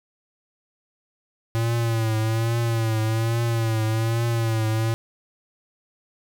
square tone with vibrato, 113.4 Hz, A#2, 47 cents flat, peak -21 dBFS, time 1.55-4.94 s, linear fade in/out 0 ms, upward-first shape triangle, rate 1.2 Hz, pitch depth 66 cents each way, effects none

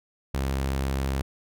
sawtooth tone, 67.3 Hz, C2, 49 cents sharp, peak -21 dBFS, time 0.34-1.22 s, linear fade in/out 5 ms, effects none

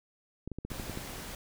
clicks, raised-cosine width 3 ms, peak -25 dBFS, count 8, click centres 0.476 / 0.517 / 0.586 / 0.65 / 0.717 / 0.798 / 0.897 / 0.974 s
pink noise, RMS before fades -42 dBFS, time 0.7-1.35 s, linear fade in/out 2 ms
effects none

